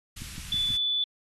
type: band-stop noise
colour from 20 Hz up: pink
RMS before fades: -41 dBFS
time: 0.16-0.77 s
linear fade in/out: 10 ms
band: 130 to 2200 Hz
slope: 12 dB/octave
type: click train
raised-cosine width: 5 ms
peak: -26 dBFS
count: 4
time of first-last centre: 0.22-0.704 s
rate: 6.2 Hz
type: tone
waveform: sine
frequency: 3476 Hz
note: A7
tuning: 22 cents flat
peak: -24 dBFS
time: 0.52-1.04 s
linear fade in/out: 2 ms
effects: AAC 32 kbps